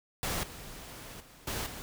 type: noise with level steps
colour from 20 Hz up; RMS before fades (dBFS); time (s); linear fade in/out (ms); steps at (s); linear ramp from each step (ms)
pink; -33 / -46 / -55 / -35 / -43; 0.23-1.82; 0; 0.43 / 1.2 / 1.47 / 1.66; 5
effects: none